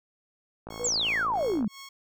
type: click train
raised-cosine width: 1 ms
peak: -25 dBFS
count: 55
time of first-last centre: 0.67-1.645 s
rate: 55.4 Hz
type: tone with tremolo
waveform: 10% pulse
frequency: 1096 Hz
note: C#6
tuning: 20 cents flat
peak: -33 dBFS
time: 0.7-1.89 s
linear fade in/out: 5 ms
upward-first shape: sine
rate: 2.9 Hz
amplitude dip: 100%
type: tone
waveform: sine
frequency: 486.9 Hz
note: B4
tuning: 25 cents flat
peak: -30 dBFS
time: 0.79-0.89 s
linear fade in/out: 20 ms
type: exponential sweep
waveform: sine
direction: down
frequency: 7902 to 189.9 Hz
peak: -24 dBFS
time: 0.84-1.68 s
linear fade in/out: 5 ms
effects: none